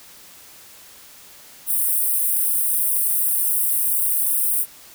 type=high-pass noise; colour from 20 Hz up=white; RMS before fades=-20 dBFS; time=1.66-4.66 s; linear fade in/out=50 ms; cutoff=8600 Hz; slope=96 dB/octave; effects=white hiss -45 dBFS RMS until 4.94 s

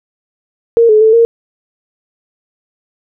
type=tone with pitch steps; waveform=sine; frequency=463.7 / 428.8 / 440.1 / 462.9 Hz; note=A#4 / A4 / A4 / A#4; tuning=-9 / -45 / 0 / -12 cents; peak=-4 dBFS; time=0.77-1.25 s; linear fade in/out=0 ms; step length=120 ms; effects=none

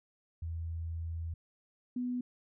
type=tone pair in turn; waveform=sine; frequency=82.6 / 247.5 Hz; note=E2 / B3; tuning=+4 / +4 cents; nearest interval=octave + perfect fifth; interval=1900 cents; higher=second; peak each=-35 / -32 dBFS; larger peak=second; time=0.42-1.34 / 1.96-2.21 s; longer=first; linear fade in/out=5 ms; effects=none

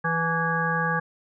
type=harmonic tone with a mistuned harmonic; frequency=164.81 Hz; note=E3; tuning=in tune; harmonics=1 / 3 / 5 / 7 / 9 / 10; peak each=-28 / -32 / -30 / -29 / -36 / -26 dBFS; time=0.04-1 s; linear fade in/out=10 ms; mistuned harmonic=5; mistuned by=+38 cents; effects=none

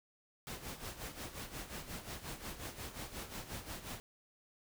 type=noise with tremolo; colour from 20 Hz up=pink; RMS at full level=-43 dBFS; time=0.47-4 s; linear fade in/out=0 ms; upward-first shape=sine; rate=5.6 Hz; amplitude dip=70%; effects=none

